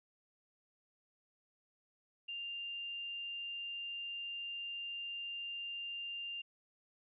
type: tone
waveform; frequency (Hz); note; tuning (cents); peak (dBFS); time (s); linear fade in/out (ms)
sine; 2794; F7; 0; -40; 2.28-6.42; 10
effects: none